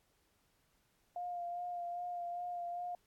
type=tone with vibrato; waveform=sine; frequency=703 Hz; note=F5; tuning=11 cents sharp; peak=-38 dBFS; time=1.16-2.95 s; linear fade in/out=2 ms; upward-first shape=sine; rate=2.5 Hz; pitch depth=21 cents each way; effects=pink hiss -75 dBFS RMS until 3.06 s + AAC 64 kbps